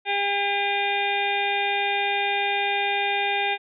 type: harmonic tone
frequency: 402.6 Hz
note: G4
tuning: 46 cents sharp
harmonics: 1 / 2 / 4 / 5 / 6 / 7 / 8 / 9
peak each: -31 / -25 / -32 / -32 / -27 / -36 / -39 / -32 dBFS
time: 0.05-3.58 s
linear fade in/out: 50 ms
effects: none